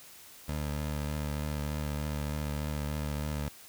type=tone with vibrato; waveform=20% pulse; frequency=74.4 Hz; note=D2; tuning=23 cents sharp; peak=-27 dBFS; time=0.48-3.49 s; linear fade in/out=10 ms; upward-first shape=triangle; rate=3.3 Hz; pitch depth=34 cents each way; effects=white hiss -52 dBFS RMS until 3.68 s